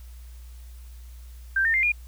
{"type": "tone with pitch steps", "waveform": "sine", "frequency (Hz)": [1573, 1817.4, 2100, 2426], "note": ["G6", "A#6", "C7", "D#7"], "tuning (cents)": [6, -44, 6, -44], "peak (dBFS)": -19, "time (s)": [1.56, 1.92], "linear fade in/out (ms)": 5, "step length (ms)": 90, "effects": ["added 60 Hz sine -40 dBFS peak until 2.07 s", "white hiss -57 dBFS RMS until 2.07 s"]}